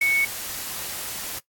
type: tone in noise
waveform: sine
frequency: 2217 Hz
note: C#7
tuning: in tune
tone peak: -18 dBFS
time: 0.01-0.25 s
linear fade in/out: 5 ms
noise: white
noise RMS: -32 dBFS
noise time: 0.01-1.39 s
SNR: +11 dB
effects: noise-tail reverb RT60 0.1 s tail -17 dB re dry + AAC 64 kbps